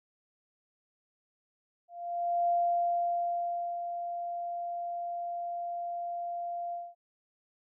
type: tone with ADSR envelope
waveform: sine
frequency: 694 Hz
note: F5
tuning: 11 cents flat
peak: -24 dBFS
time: 1.88-6.95 s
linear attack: 610 ms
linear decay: 1300 ms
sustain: -9 dB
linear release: 220 ms
effects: none